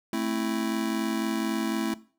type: chord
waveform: square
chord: A minor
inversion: none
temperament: just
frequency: 220 / 264 / 330 Hz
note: A3 / C4 / E4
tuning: 0 / +16 / +2 cents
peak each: -31 / -33 / -31 dBFS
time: 0.13-1.94 s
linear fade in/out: 2 ms
effects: noise-tail reverb RT60 0.4 s tail -18 dB re dry